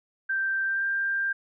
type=tone with pitch glide; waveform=sine; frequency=1568 to 1588.1 Hz; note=G6 to G6; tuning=0 to +22 cents; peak=-24 dBFS; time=0.29-1.33 s; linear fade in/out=10 ms; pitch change=+22 cents; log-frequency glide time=0.64-0.87 s; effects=none